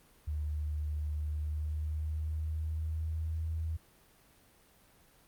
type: tone with pitch glide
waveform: sine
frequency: 75.4 to 80.35 Hz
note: D2 to E2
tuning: +46 to -44 cents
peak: -32 dBFS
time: 0.27-3.77 s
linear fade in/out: 10 ms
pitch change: +110 cents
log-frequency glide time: 1.21-3.45 s
effects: pink hiss -63 dBFS RMS until 5.27 s + Opus 32 kbps